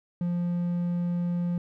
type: tone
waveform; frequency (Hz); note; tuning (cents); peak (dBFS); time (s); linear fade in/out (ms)
triangle; 174.61; F3; 0; -23; 0.21-1.58; 2
effects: none